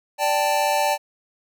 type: chord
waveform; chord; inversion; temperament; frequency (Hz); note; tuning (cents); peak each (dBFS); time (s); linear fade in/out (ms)
square; D suspended fourth; none; equal; 587.3 / 784 / 880; D5 / G5 / A5; 0 / 0 / 0; -24 / -24 / -23; 0.18-0.98; 50
effects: none